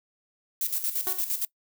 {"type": "noise with tremolo", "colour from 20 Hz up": "violet", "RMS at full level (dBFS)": -27, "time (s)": [0.61, 1.45], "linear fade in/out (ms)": 2, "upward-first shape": "square", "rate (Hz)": 8.7, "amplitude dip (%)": 65}
{"type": "tone with exponential decay", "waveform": "15% pulse", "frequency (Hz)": 370, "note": "F#4", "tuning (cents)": 0, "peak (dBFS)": -25, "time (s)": [1.07, 1.31], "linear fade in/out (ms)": 0, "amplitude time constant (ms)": 52}
{"effects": ["noise-tail reverb RT60 0.1 s tail -22 dB re dry"]}